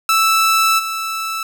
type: tone with level steps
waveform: sawtooth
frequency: 1318.5 Hz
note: E6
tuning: in tune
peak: -8 / -17 dBFS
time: 0.09-1.43 s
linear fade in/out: 2 ms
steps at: 0.78 s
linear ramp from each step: 20 ms
effects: none